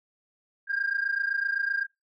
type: tone pair together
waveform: sine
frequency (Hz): 1593 / 1620.8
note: G6 / G#6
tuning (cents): +27 / -43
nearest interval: unison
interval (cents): 30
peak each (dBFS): -27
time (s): 0.67-1.87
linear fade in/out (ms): 50
effects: noise-tail reverb RT60 0.2 s tail -25 dB re dry + tanh soft clip ceiling -20 dBFS